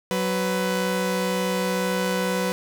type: tone pair together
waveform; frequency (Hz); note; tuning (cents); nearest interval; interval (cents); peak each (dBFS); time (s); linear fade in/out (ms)
sawtooth; 186.73 / 498.2; F#3 / B4; +16 / +15; octave + perfect fourth; 1699; -21; 0.11-2.52; 0
effects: none